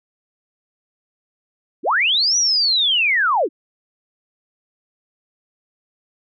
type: linear two-way sweep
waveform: sine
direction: up then down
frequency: 204.1 to 5920 to 251.6 Hz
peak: -14 dBFS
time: 1.83-3.49 s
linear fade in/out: 50 ms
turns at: 2.37 s
effects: none

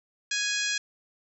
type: harmonic tone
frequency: 830.6 Hz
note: G#5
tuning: in tune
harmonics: 2 / 3 / 4 / 5 / 6 / 7 / 8 / 9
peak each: -31 / -33 / -34 / -35 / -36 / -36 / -37 / -38 dBFS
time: 0.31-0.78 s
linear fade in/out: 5 ms
effects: none

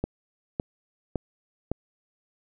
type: click train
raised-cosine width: 2 ms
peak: -13 dBFS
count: 4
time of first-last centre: 0.04-1.716 s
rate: 1.79 Hz
effects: none

